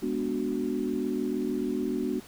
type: chord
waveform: sine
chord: G# half-diminished seventh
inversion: none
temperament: equal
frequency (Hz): 207.7 / 246.9 / 293.7 / 370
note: G#3 / B3 / D4 / F#4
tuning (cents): 0 / 0 / 0 / 0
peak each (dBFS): -35 / -31 / -32 / -32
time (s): 0.02-2.2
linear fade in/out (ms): 10
effects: pink hiss -50 dBFS RMS until 2.27 s